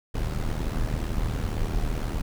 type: noise with amplitude modulation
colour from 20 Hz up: brown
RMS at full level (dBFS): -24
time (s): 0.14-2.22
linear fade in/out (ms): 10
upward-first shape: sine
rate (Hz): 77.9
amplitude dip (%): 70
effects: none